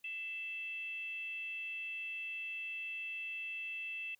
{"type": "tone with frequency modulation", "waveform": "sine", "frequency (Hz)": 2653, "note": "E7", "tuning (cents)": 10, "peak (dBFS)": -39, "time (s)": [0.04, 4.15], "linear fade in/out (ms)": 5, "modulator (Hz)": 623, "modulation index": 0.28, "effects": ["white hiss -75 dBFS RMS until 4.19 s"]}